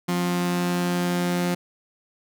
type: tone pair together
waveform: sawtooth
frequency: 176.54 / 264.9 Hz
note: F3 / C4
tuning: +19 / +22 cents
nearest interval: perfect fifth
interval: 703 cents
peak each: -18 / -28 dBFS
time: 0.08-1.55 s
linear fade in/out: 10 ms
effects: none